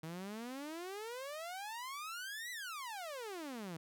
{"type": "exponential two-way sweep", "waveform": "sawtooth", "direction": "up then down", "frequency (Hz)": [155.8, 2014, 155.8], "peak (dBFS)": -39, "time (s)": [0.03, 3.77], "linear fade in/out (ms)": 5, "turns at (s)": 2.51, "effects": []}